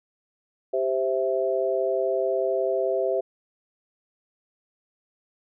sine chord, C major, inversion second, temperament equal, 392 / 523.3 / 659.3 Hz, G4 / C5 / E5, 0 / 0 / 0 cents, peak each -26 dBFS, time 0.73-3.21 s, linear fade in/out 10 ms, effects none

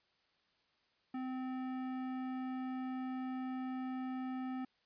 sine tone with hard clipping, 258 Hz, C4, 24 cents flat, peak -40 dBFS, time 1.14-4.65 s, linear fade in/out 5 ms, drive 14 dB, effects white hiss -75 dBFS RMS until 4.85 s + resampled to 11025 Hz

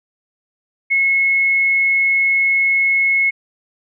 sine tone, 2180 Hz, C#7, 29 cents flat, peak -12 dBFS, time 0.9-3.31 s, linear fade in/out 20 ms, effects none

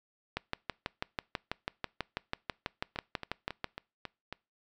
two click trains, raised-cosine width 0.3 ms, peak -22 / -16 dBFS, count 6 / 21, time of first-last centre 2.96-4.326 / 0.37-3.643 s, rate 3.66 / 6.11 Hz, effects noise-tail reverb RT60 0.3 s tail -25 dB re dry

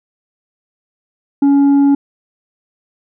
sine tone with tanh clipping, 280.6 Hz, C#4, 21 cents sharp, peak -8 dBFS, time 1.42-1.95 s, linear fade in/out 5 ms, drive 4 dB, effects none

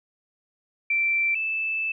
sine tone pair in turn, 2344 / 2632 Hz, D7 / E7, -4 / -3 cents, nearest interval major second, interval 201 cents, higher second, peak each -20 / -24 dBFS, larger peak first, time 0.9-1.35 / 1.35-1.92 s, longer second, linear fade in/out 5 ms, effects none

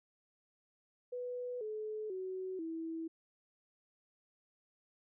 sine tone with pitch steps, 493.9 / 430 / 374.3 / 325.9 Hz, B4 / A4 / F#4 / E4, 0 / -40 / +20 / -20 cents, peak -38 dBFS, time 1.12-3.08 s, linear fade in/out 10 ms, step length 490 ms, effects none

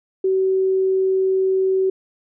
sine tone, 379.8 Hz, F#4, 45 cents sharp, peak -15 dBFS, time 0.24-1.9 s, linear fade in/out 5 ms, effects none

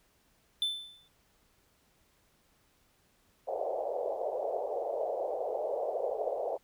triangle tone with exponential decay, 3527 Hz, A7, 3 cents sharp, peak -24 dBFS, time 0.62-1.08 s, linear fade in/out 1 ms, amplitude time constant 100 ms
pink band-pass noise, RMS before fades -34 dBFS, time 3.47-6.58 s, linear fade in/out 20 ms, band 460 to 730 Hz, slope 48 dB/octave
effects pink hiss -69 dBFS RMS until 6.63 s

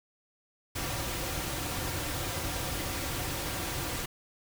pink noise with comb filter, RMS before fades -34 dBFS, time 0.75-4.06 s, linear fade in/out 10 ms, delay 4.7 ms, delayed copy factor -0.5, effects none

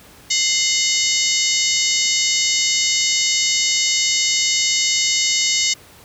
harmonic tone with a mistuned harmonic, 740 Hz, F#5, in tune, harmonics 3 / 4 / 5 / 6 / 7 / 8 / 9 / 10, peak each -24 / -24 / -24 / -24 / -24 / -24 / -24 / -24 dBFS, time 0.3-5.74 s, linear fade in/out 10 ms, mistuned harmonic 3, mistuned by -100 cents, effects pink hiss -45 dBFS RMS until 6.04 s + high-pass 60 Hz 12 dB/octave

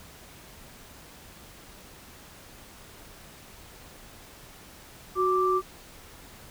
sine tone pair together, 370 / 1174.7 Hz, F#4 / D6, 0 / 0 cents, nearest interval octave + minor sixth, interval 2000 cents, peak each -24 dBFS, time 5.15-5.62 s, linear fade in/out 50 ms, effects pink hiss -49 dBFS RMS until 6.5 s

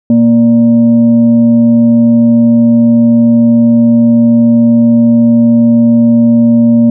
sine tone with frequency modulation, 233.1 Hz, A#3, in tune, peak -3 dBFS, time 0.1-6.9 s, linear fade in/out 2 ms, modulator 353 Hz, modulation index 0.36, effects none

